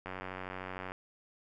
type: click train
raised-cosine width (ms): 0.5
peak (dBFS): -25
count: 81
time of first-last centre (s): 0.06-0.919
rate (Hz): 93.1
effects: none